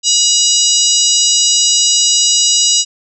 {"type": "harmonic tone with a mistuned harmonic", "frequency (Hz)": 965, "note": "B5", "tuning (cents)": -40, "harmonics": [3, 4, 5, 6, 7, 8], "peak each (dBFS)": [-16, -16, -16, -16, -16, -16], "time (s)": [0.03, 2.85], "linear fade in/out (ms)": 50, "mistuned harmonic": 5, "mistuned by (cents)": 38, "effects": []}